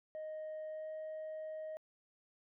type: tone with pitch glide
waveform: sine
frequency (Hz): 622.3 to 625.9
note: D#5 to D#5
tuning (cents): 0 to +10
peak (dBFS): -39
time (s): 0.15-1.77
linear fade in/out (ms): 0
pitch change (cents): +10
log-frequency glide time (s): 0.69-0.89
effects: tanh soft clip ceiling -40 dBFS